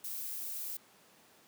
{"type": "noise", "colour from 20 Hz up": "violet", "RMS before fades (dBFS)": -40, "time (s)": [0.04, 0.77], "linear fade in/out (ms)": 5, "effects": ["pink hiss -62 dBFS RMS until 1.47 s", "high-pass 200 Hz 12 dB/octave"]}